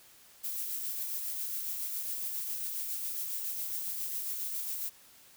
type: noise with tremolo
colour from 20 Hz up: violet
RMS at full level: -35 dBFS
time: 0.43-4.9 s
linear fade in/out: 20 ms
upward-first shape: sine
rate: 7.3 Hz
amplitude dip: 30%
effects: white hiss -58 dBFS RMS until 5.36 s